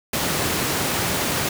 pink high-pass noise, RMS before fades -23 dBFS, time 0.13-1.49 s, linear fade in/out 5 ms, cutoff 110 Hz, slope 12 dB/octave, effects none

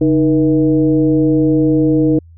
sine tone with frequency modulation, 310 Hz, D#4, 6 cents flat, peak -9 dBFS, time 0.01-2.19 s, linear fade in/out 5 ms, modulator 170 Hz, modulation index 0.85, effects added 83 Hz sine -38 dBFS peak until 2.37 s

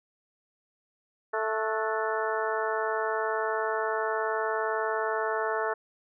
harmonic tone with a mistuned harmonic, 219.8 Hz, A3, 2 cents flat, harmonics 2 / 3 / 4 / 5 / 6 / 7 / 8, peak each -31 / -33 / -34 / -35 / -36 / -36 / -37 dBFS, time 1.33-5.74 s, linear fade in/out 10 ms, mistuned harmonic 7, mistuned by -72 cents, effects none

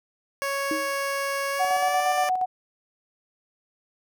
15% pulse tone with pitch glide, 554.4 to 590.8 Hz, C#5 to D5, 0 to +10 cents, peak -19 dBFS, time 0.42-2.29 s, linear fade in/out 0 ms, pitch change +110 cents, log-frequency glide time 1.51-2.08 s
sine tone with exponential decay, 313 Hz, D#4, 10 cents sharp, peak -23 dBFS, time 0.71-0.98 s, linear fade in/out 2 ms, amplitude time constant 57 ms
sine tone with tremolo, 740 Hz, F#5, in tune, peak -20 dBFS, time 1.59-2.46 s, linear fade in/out 20 ms, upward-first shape square, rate 8.5 Hz, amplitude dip 45%
effects none

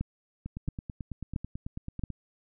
two click trains, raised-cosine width 5 ms, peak -24 / -18 dBFS, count 16 / 4, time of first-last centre 0.46-2.103 / 0.01-2.037 s, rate 9.13 / 1.48 Hz, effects none

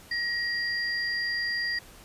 sine tone pair together, 1895 / 4775 Hz, A#6 / D8, +28 / +28 cents, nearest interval octave + major third, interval 1600 cents, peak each -28 / -32 dBFS, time 0.11-1.79 s, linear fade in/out 5 ms, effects pink hiss -51 dBFS RMS until 2.04 s + resampled to 32000 Hz

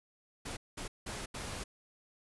pink noise bursts at uneven times, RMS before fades -41 dBFS, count 4, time 0.45-0.57 / 0.77-0.88 / 1.06-1.26 / 1.34-1.64 s, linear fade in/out 10 ms, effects resampled to 24000 Hz

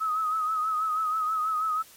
sine tone with vibrato, 1273 Hz, D#6, 39 cents sharp, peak -24 dBFS, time 0-1.83 s, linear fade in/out 20 ms, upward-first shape triangle, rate 6.2 Hz, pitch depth 60 cents each way, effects white hiss -52 dBFS RMS until 1.96 s + MP3 64 kbps

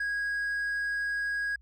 sine tone with hard clipping, 1648 Hz, G#6, 14 cents flat, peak -29 dBFS, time 0-1.56 s, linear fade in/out 5 ms, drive 2 dB, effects added 60 Hz sine -54 dBFS peak until 1.61 s

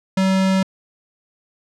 square tone, 190.4 Hz, F#3, 50 cents sharp, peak -15 dBFS, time 0.17-0.63 s, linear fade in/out 5 ms, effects low-pass 7000 Hz 12 dB/octave

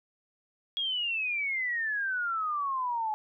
sine exponential sweep, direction down, 3322 to 846 Hz, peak -28 dBFS, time 0.77-3.14 s, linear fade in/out 0 ms, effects none

